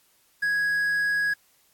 triangle tone with quantisation, 1661.2 Hz, G#6, in tune, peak -20 dBFS, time 0.42-1.34 s, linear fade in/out 10 ms, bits 8, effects white hiss -63 dBFS RMS until 1.73 s + AAC 64 kbps

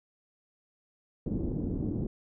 white low-pass noise, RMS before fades -32 dBFS, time 1.26-2.07 s, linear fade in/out 5 ms, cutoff 330 Hz, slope 24 dB/octave, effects none

